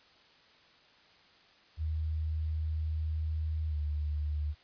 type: tone with pitch glide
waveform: sine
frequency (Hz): 78.4 to 74.73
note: D#2 to D2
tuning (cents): +14 to +31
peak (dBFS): -30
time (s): 1.77-4.55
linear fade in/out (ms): 50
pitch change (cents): -83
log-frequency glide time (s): 3.69-3.75
effects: white hiss -61 dBFS RMS until 4.63 s + resampled to 11025 Hz